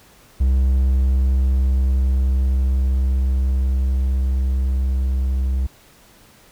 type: tone with level ramp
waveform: triangle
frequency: 65.41 Hz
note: C2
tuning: in tune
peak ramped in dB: -11 to -15 dBFS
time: 0.4-5.67 s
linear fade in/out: 10 ms
effects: pink hiss -50 dBFS RMS until 6.51 s